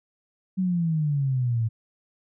sine exponential sweep, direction down, 190.8 to 110 Hz, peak -21 dBFS, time 0.57-1.69 s, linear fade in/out 20 ms, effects none

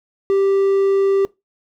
triangle tone, 392 Hz, G4, in tune, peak -11 dBFS, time 0.3-1.25 s, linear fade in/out 0 ms, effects noise-tail reverb RT60 0.2 s tail -21 dB re dry

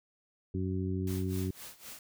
harmonic tone, 93.5 Hz, F#2, 19 cents sharp, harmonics 1 / 2 / 3 / 4, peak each -33 / -36 / -38 / -39 dBFS, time 0.54-1.51 s, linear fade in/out 5 ms
white noise with tremolo, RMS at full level -45 dBFS, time 1.07-1.99 s, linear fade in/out 2 ms, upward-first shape sine, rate 3.9 Hz, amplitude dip 85%
effects none

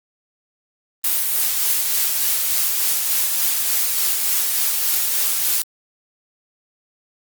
blue noise with tremolo, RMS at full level -18 dBFS, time 1.04-5.62 s, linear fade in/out 2 ms, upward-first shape sine, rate 3.4 Hz, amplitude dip 25%, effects Opus 32 kbps

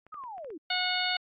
clicks, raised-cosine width 0.5 ms, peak -38 dBFS, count 6, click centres 0.066 / 0.143 / 0.238 / 0.381 / 0.446 / 0.504 s
sine linear sweep, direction down, 1290 to 280.3 Hz, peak -38 dBFS, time 0.12-0.58 s, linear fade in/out 10 ms
harmonic tone, 729 Hz, F#5, 26 cents flat, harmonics 1 / 2 / 3 / 4 / 5 / 6, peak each -34 / -34 / -34 / -34 / -34 / -34 dBFS, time 0.7-1.17 s, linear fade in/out 5 ms
effects AAC 48 kbps

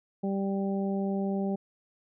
harmonic tone, 196 Hz, G3, in tune, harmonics 1 / 2 / 3 / 4, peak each -28 / -34 / -38 / -40 dBFS, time 0.23-1.56 s, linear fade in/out 10 ms, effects none

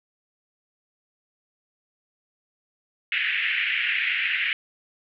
white band-pass noise, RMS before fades -25 dBFS, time 3.12-4.53 s, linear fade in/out 2 ms, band 1700 to 2800 Hz, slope 48 dB/octave, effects none

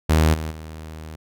sawtooth tone with level steps, 78.7 Hz, D#2, 20 cents sharp, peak -10 / -22 / -30 dBFS, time 0.09-1.16 s, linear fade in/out 10 ms, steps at 0.33 / 0.5 s, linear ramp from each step 20 ms, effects none

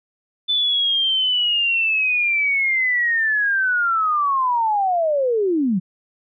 sine linear sweep, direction down, 3520 to 170.7 Hz, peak -16 dBFS, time 0.48-5.8 s, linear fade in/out 20 ms, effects none

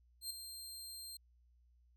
20% pulse tone with ADSR envelope, 4178 Hz, C8, 3 cents flat, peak -32 dBFS, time 0.21-1.17 s, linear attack 94 ms, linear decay 4 ms, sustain -9 dB, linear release 4 ms, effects added 60 Hz sine -66 dBFS peak until 1.96 s

